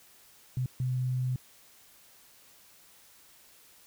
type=tone bursts at uneven times; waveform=sine; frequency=127.3 Hz; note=C3; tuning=47 cents flat; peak=-27 dBFS; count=2; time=0.57-0.66 / 0.8-1.36 s; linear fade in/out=2 ms; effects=white hiss -58 dBFS RMS until 3.86 s